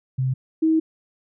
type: tone pair in turn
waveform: sine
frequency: 130.3 / 319.4 Hz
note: C3 / D#4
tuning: -7 / +45 cents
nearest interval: octave + major third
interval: 1552 cents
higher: second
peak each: -19 / -15 dBFS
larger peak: second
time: 0.18-0.34 / 0.62-0.8 s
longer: second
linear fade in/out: 10 ms
effects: none